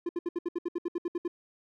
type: tone bursts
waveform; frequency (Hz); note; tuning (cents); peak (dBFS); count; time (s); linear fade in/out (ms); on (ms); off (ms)
triangle; 346.6; F4; -13; -26; 13; 0.06-1.279; 5; 31; 68
effects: none